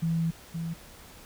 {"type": "tone pair in turn", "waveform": "sine", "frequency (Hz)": [164.8, 165.53], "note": ["E3", "E3"], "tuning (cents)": [0, 8], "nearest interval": "unison", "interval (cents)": 8, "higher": "second", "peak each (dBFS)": [-24, -30], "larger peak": "first", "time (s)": [[0.02, 0.31], [0.54, 0.74]], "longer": "first", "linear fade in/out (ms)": 10, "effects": ["added 60 Hz sine -59 dBFS peak until 1.25 s", "pink hiss -50 dBFS RMS until 1.25 s"]}